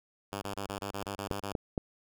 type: tone bursts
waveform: 5% pulse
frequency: 100 Hz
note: G2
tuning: 35 cents sharp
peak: -24 dBFS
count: 10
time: 0.32-1.527 s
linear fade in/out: 10 ms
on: 100 ms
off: 23 ms
type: clicks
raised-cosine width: 2 ms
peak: -18 / -16 / -17 dBFS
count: 3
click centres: 1.312 / 1.552 / 1.778 s
effects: none